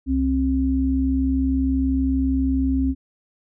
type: tone pair together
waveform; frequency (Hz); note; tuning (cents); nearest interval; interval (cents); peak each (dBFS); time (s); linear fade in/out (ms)
sine; 66.5 / 266; C2 / C4; +29 / +29; 2 octaves; 2400; -22 / -19; 0.06-2.95; 50
effects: none